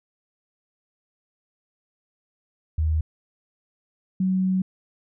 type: tone pair in turn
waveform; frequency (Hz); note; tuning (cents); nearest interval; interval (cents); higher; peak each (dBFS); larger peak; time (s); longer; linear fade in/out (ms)
sine; 78.5 / 187.3; D#2 / F#3; +16 / +21; octave + minor third; 1505; second; -19; neither; 2.78-3.01 / 4.2-4.62; second; 5
effects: none